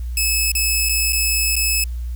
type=tone with dropouts; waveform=10% pulse; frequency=2593 Hz; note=E7; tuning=29 cents flat; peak=-8 dBFS; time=0.17-1.84 s; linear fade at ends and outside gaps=2 ms; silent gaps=0.518-0.551 / 0.889-0.893 / 1.124-1.13 / 1.556-1.564 s; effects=added 60 Hz sine -23 dBFS peak until 2.15 s + white hiss -52 dBFS RMS until 2.15 s